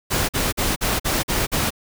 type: noise bursts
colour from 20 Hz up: pink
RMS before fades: -21 dBFS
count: 7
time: 0.1-1.706 s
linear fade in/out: 20 ms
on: 190 ms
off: 46 ms
effects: none